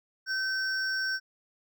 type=tone pair together; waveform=triangle; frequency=1541 / 5491 Hz; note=G6 / F8; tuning=-30 / -30 cents; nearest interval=octave + minor seventh; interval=2200 cents; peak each=-27 / -33 dBFS; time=0.26-1.2 s; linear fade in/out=50 ms; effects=none